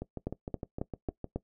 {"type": "two click trains", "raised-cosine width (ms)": 2, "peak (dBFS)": [-23, -19], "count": [9, 5], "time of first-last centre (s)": [[0.02, 1.243], [0.27, 1.36]], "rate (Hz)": [6.54, 3.67], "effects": ["noise-tail reverb RT60 0.1 s tail -19 dB re dry"]}